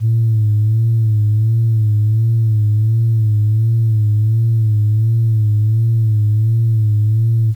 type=tone with vibrato; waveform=sine; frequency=110 Hz; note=A2; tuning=in tune; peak=-9 dBFS; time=0-7.55 s; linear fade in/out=50 ms; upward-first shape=sine; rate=1.4 Hz; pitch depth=67 cents each way; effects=tanh soft clip ceiling -7 dBFS + 8-bit